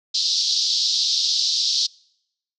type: band-pass noise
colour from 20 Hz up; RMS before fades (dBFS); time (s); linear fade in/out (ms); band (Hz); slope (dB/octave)
white; -21; 0.14-1.87; 10; 3700 to 5400; 48
effects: noise-tail reverb RT60 0.8 s tail -26 dB re dry